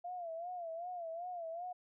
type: tone with vibrato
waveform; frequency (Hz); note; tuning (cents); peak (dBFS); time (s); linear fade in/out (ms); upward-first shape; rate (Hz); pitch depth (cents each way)
sine; 688; F5; -26; -40; 0.04-1.73; 10; sine; 2.6; 100
effects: none